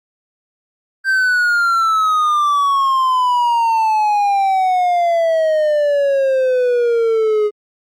triangle exponential sweep, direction down, 1573 to 415.3 Hz, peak -10 dBFS, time 1.04-7.51 s, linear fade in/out 50 ms, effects Opus 48 kbps

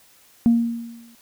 sine tone with exponential decay, 233.1 Hz, A#3, in tune, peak -9 dBFS, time 0.46-1.15 s, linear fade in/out 0 ms, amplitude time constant 150 ms, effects tanh soft clip ceiling -8 dBFS + white hiss -54 dBFS RMS until 1.21 s

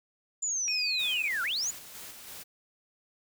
sine linear two-way sweep, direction down then up, 7160 to 1340 to 7160 Hz, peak -28 dBFS, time 0.42-1.71 s, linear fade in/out 10 ms, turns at 1.43 s
triangle tone, 2494 Hz, D#7, 3 cents sharp, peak -30 dBFS, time 0.68-1.28 s, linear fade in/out 0 ms
white noise with tremolo, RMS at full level -44 dBFS, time 0.98-2.44 s, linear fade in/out 20 ms, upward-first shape square, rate 3.1 Hz, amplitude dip 35%
effects none

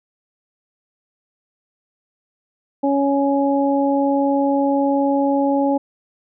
harmonic tone, 278.7 Hz, C#4, 9 cents sharp, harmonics 1 / 2 / 3, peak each -17 / -20 / -22 dBFS, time 2.83-5.78 s, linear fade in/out 10 ms, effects none

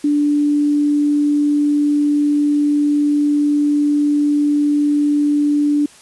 sine tone with quantisation, 292.7 Hz, D4, 6 cents flat, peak -12 dBFS, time 0.04-5.86 s, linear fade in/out 5 ms, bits 7, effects white hiss -44 dBFS RMS until 6.01 s + resampled to 24000 Hz

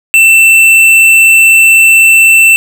sine tone with hard clipping, 2676 Hz, E7, 25 cents sharp, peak -3 dBFS, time 0.14-2.56 s, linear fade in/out 0 ms, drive 10 dB, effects none

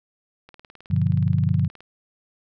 click train, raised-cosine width 0.3 ms, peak -29 dBFS, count 26, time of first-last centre 0.49-1.806 s, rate 19 Hz
sine chord, G dominant seventh, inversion none, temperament just, 98 / 122.5 / 147 / 176.4 Hz, G2 / B2 / D3 / F3, 0 / -14 / +2 / +18 cents, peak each -22 / -24 / -22 / -24 dBFS, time 0.9-1.68 s, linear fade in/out 10 ms
effects none

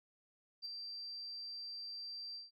sine tone with ADSR envelope, 4699 Hz, D8, in tune, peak -38 dBFS, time 0.62-2.51 s, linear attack 33 ms, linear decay 12 ms, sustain -5 dB, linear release 160 ms, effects tanh soft clip ceiling -36 dBFS

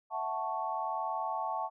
sine chord, F# minor seventh, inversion third, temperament equal, 659.3 / 740 / 880 / 1108.7 Hz, E5 / F#5 / A5 / C#6, 0 / 0 / 0 / 0 cents, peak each -40 / -38 / -35 / -38 dBFS, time 0.1-1.7 s, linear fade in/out 50 ms, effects none

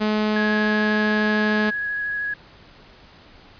sawtooth tone, 213.3 Hz, G#3, 46 cents sharp, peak -15 dBFS, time 0-1.71 s, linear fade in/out 20 ms
sine tone with vibrato, 1670 Hz, G#6, 9 cents sharp, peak -23 dBFS, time 0.36-2.34 s, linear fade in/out 5 ms, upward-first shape sine, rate 13 Hz, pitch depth 10 cents each way
effects pink hiss -48 dBFS RMS until 3.59 s + resampled to 11025 Hz

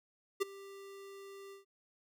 square tone with ADSR envelope, 394.2 Hz, G4, 10 cents sharp, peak -28 dBFS, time 0.4-1.65 s, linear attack 20 ms, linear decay 15 ms, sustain -21 dB, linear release 130 ms, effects none

